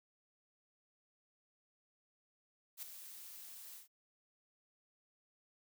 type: noise with ADSR envelope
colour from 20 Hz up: blue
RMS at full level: -43 dBFS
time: 2.77-3.88 s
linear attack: 56 ms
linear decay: 5 ms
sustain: -9 dB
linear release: 120 ms
effects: none